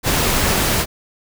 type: noise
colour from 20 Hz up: pink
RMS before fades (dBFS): -17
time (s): 0.03-0.86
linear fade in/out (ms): 50
effects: none